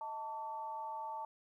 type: tone with amplitude modulation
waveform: sine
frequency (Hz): 888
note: A5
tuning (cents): +16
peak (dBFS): -36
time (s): 0.01-1.25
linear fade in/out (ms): 2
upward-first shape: sine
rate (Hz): 255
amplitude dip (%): 75
effects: 13-bit